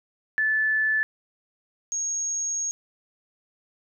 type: tone pair in turn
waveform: sine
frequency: 1743 / 6565 Hz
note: A6 / G#8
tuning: -17 / -21 cents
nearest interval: octave + major seventh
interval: 2296 cents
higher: second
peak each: -20 / -25 dBFS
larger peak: first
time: 0.38-1.03 / 1.92-2.71 s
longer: second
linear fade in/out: 0 ms
effects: none